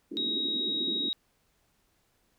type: band-pass noise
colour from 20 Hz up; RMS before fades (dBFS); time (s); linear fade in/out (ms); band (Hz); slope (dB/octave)
pink; -38; 0.11-1.09; 5; 220 to 390; 48
type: tone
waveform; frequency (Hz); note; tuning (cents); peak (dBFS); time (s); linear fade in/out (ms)
sine; 3800; A#7; +33; -28; 0.17-1.13; 0
effects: pink hiss -71 dBFS RMS until 2.38 s